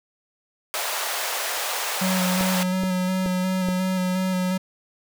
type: high-pass noise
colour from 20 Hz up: pink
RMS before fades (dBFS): -27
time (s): 0.74-2.63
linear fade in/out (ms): 0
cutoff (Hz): 580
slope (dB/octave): 24
type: tone with vibrato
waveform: square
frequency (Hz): 185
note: F#3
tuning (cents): 0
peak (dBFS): -22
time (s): 2.01-4.58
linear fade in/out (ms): 10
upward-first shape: square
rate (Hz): 2.8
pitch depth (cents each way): 17
type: click train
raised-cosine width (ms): 2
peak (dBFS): -17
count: 4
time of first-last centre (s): 2.41-3.687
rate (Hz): 2.35
effects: none